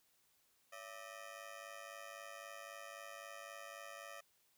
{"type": "ring-modulated tone", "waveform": "15% pulse", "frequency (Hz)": 619, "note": "D#5", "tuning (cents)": -9, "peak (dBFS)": -40, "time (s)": [0.72, 4.21], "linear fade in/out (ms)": 10, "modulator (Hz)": 51.9, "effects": ["white hiss -75 dBFS RMS until 4.57 s"]}